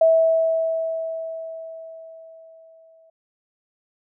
sine tone with exponential decay, 651 Hz, E5, 22 cents flat, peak -11 dBFS, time 0.01-3.1 s, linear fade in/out 5 ms, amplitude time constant 670 ms, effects none

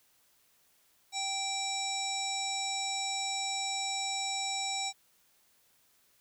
harmonic tone, 780 Hz, G5, 9 cents flat, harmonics 1 / 3 / 5 / 7 / 9 / 10, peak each -37 / -40 / -37 / -40 / -42 / -40 dBFS, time 1.12-4.93 s, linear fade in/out 50 ms, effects white hiss -68 dBFS RMS until 6.2 s

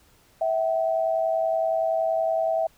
sine tone pair together, 652.4 / 763 Hz, E5 / G5, -18 / -47 cents, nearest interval minor third, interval 271 cents, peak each -22 / -27 dBFS, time 0.41-2.67 s, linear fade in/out 5 ms, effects pink hiss -59 dBFS RMS until 2.77 s

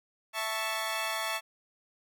15% pulse chord, A major, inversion second, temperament equal, 659.3 / 880 / 1108.7 Hz, E5 / A5 / C#6, 0 / 0 / 0 cents, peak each -29 dBFS, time 0.33-1.41 s, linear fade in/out 50 ms, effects none

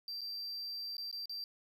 triangle tone with dropouts, 4699 Hz, D8, in tune, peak -38 dBFS, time 0.08-1.44 s, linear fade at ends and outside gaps 1 ms, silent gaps 0.209-0.215 / 0.968-0.981 / 1.113-1.127 / 1.257-1.295 s, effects none

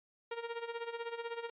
sawtooth tone with tremolo, 466.3 Hz, A#4, 1 cent sharp, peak -32 dBFS, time 0.31-1.5 s, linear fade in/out 5 ms, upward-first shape sine, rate 16 Hz, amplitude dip 75%, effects resampled to 8000 Hz

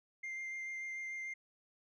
sine tone with vibrato, 2100 Hz, C7, 6 cents sharp, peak -37 dBFS, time 0.23-1.34 s, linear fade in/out 10 ms, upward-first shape sine, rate 6.8 Hz, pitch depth 10 cents each way, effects tanh soft clip ceiling -39 dBFS

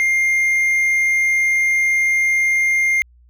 triangle tone, 2113 Hz, C7, 16 cents sharp, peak -12 dBFS, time 0-3.02 s, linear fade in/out 0 ms, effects added 60 Hz sine -47 dBFS peak until 3.29 s

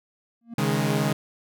triangle tone with exponential growth, 232.5 Hz, A#3, 4 cents flat, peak -29 dBFS, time 0.41-0.54 s, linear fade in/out 5 ms, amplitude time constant 27 ms
sawtooth chord, C# suspended second, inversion none, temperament equal with one note detuned, 137.08 / 155.56 / 207.7 Hz, C#3 / D#3 / G#3, -19 / 0 / 0 cents, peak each -22 dBFS, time 0.58-1.13 s, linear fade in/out 5 ms
effects none

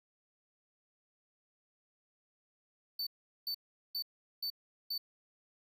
square tone bursts, 4530 Hz, C#8, 37 cents sharp, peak -35 dBFS, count 5, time 2.99-4.98 s, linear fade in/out 5 ms, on 78 ms, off 400 ms, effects none

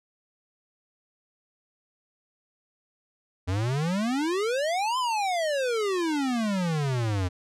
square exponential two-way sweep, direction up then down, 87.5 to 1045 to 87.5 Hz, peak -25 dBFS, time 3.47-7.29 s, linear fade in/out 20 ms, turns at 4.98 s, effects low-pass 8000 Hz 12 dB/octave

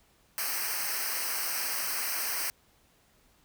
white noise with comb filter, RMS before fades -32 dBFS, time 0.38-2.5 s, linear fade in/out 0 ms, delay 0.28 ms, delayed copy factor -1, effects pink hiss -65 dBFS RMS until 3.44 s

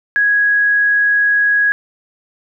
sine tone, 1661.2 Hz, G#6, in tune, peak -10 dBFS, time 0.16-1.72 s, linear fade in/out 0 ms, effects none

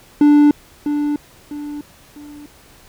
triangle tone with echo, 293.7 Hz, D4, in tune, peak -5 dBFS, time 0.21-0.51 s, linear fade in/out 2 ms, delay 650 ms, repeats 3, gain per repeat -9 dB, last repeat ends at 2.46 s, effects pink hiss -47 dBFS RMS until 2.88 s

